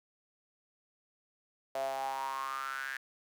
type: tone with high-pass filter sweep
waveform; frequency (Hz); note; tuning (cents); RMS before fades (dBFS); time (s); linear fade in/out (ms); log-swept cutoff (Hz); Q
sawtooth; 134.5; C3; +48; -37; 1.75-2.97; 2; 630 to 1700; 8.8
effects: none